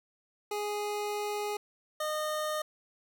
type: tone pair in turn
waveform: 25% pulse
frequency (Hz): 415.3 / 612.7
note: G#4 / D#5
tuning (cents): 0 / -27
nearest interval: perfect fifth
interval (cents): 673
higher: second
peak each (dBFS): -28 / -27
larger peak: second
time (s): 0.51-1.57 / 2-2.62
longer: first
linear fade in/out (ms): 5
effects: none